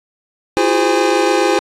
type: tone cluster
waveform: square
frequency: 332.8 / 359.8 / 409.4 / 516 / 817 Hz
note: E4 / F#4 / G#4 / C5 / G#5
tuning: +17 / -48 / -25 / -24 / -29 cents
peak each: -19 dBFS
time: 0.57-1.59 s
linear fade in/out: 0 ms
effects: low-pass 7000 Hz 12 dB/octave + AAC 64 kbps